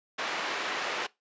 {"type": "band-pass noise", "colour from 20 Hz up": "white", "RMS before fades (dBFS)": -33, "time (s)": [0.18, 1.07], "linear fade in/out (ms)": 10, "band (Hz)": [400, 2400], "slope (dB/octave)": 12, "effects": ["noise-tail reverb RT60 0.2 s tail -21 dB re dry", "resampled to 16000 Hz"]}